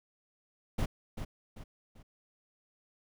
brown noise with echo, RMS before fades -30 dBFS, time 0.78-0.86 s, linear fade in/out 10 ms, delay 390 ms, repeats 3, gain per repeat -8 dB, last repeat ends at 2.03 s, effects none

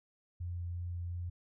sine tone with vibrato, 87.31 Hz, F2, in tune, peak -36 dBFS, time 0.4-1.3 s, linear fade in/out 10 ms, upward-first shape sine, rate 2.8 Hz, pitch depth 9 cents each way, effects none

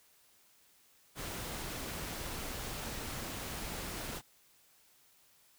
pink noise, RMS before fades -41 dBFS, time 1.15-4.22 s, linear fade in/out 50 ms, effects white hiss -66 dBFS RMS until 5.58 s

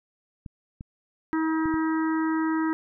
clicks, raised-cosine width 5 ms, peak -25 dBFS, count 4, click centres 0.462 / 0.809 / 1.657 / 1.741 s
harmonic tone, 319.1 Hz, D#4, 44 cents sharp, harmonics 1 / 3 / 4 / 5 / 6, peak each -23 / -33 / -35 / -37 / -39 dBFS, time 1.33-2.73 s, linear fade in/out 0 ms
effects none

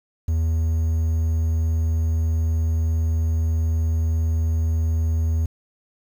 triangle tone, 80.8 Hz, E2, 34 cents flat, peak -16 dBFS, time 0.28-5.46 s, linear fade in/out 5 ms, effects 8-bit

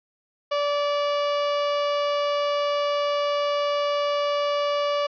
30% pulse tone, 579 Hz, D5, 25 cents flat, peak -19 dBFS, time 0.51-5.07 s, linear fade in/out 10 ms, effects resampled to 11025 Hz + 10-bit

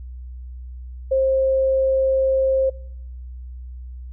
sine tone, 531 Hz, C5, 25 cents sharp, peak -15 dBFS, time 1.11-2.7 s, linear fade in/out 10 ms, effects noise-tail reverb RT60 0.7 s tail -23 dB re dry + added 62 Hz sine -32 dBFS peak until 4.12 s

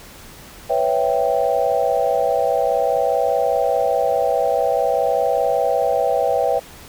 sine chord, C# half-diminished seventh, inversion third, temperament equal, 493.9 / 554.4 / 659.3 / 784 Hz, B4 / C#5 / E5 / G5, 0 / 0 / 0 / 0 cents, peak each -21 dBFS, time 0.69-6.6 s, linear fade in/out 20 ms, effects pink hiss -41 dBFS RMS until 6.88 s

